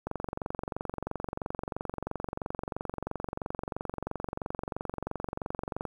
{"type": "click train", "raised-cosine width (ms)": 1, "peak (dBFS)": -19, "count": 134, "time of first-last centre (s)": [0.07, 5.853], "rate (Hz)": 23, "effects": ["9-bit"]}